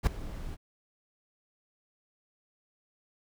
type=noise with ADSR envelope; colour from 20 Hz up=brown; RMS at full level=-19 dBFS; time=0.03-0.57 s; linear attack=40 ms; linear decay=3 ms; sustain=-20 dB; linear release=36 ms; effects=none